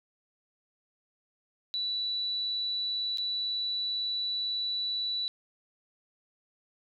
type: tone with dropouts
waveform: sine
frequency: 3951 Hz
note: B7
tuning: in tune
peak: -29 dBFS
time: 1.74-5.28 s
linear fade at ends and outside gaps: 0 ms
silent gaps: 3.173-3.183 s
effects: none